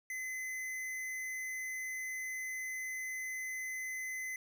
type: tone with hard clipping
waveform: sine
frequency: 2037 Hz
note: C7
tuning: 47 cents flat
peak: -39 dBFS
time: 0.1-4.36 s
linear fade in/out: 2 ms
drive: 17 dB
effects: none